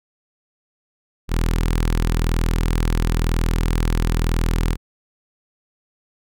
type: tone with notch filter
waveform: sawtooth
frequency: 41 Hz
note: E1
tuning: 9 cents flat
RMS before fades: -19 dBFS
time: 1.28-4.77 s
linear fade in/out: 50 ms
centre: 640 Hz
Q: 1.8
effects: none